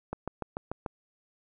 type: click train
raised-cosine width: 1 ms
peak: -19 dBFS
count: 6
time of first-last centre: 0.13-0.862 s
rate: 6.83 Hz
effects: none